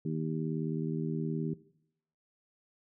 harmonic tone, 79.1 Hz, D#2, 29 cents sharp, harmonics 2 / 3 / 4 / 5, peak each -33 / -37 / -39 / -41 dBFS, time 0.05-1.54 s, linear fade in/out 5 ms, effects noise-tail reverb RT60 0.7 s tail -17 dB re dry

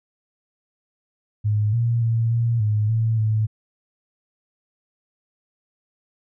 sine tone with pitch steps, 105.5 / 117.3 / 114.5 / 116.8 / 106.2 / 112.4 / 108.8 Hz, G#2 / A#2 / A#2 / A#2 / G#2 / A2 / A2, +28 / +11 / -31 / +4 / +39 / +37 / -19 cents, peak -17 dBFS, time 1.44-3.47 s, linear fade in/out 20 ms, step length 290 ms, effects none

